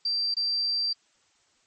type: tone with dropouts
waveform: sine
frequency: 4699 Hz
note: D8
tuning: in tune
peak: -24 dBFS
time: 0.05-0.93 s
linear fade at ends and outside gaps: 5 ms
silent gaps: 0.342-0.367 s
effects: white hiss -66 dBFS RMS until 1.66 s + MP3 32 kbps